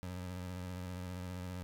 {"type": "tone with vibrato", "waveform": "25% pulse", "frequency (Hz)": 90.6, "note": "F#2", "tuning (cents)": -36, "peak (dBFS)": -37, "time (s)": [0.03, 1.63], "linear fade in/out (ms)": 0, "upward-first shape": "sine", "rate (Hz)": 15, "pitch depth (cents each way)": 40, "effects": []}